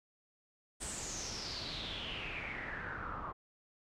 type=noise with low-pass filter sweep; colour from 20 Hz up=pink; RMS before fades=-42 dBFS; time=0.8-3.33 s; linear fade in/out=20 ms; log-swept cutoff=8600 to 1100 Hz; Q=7.1; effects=none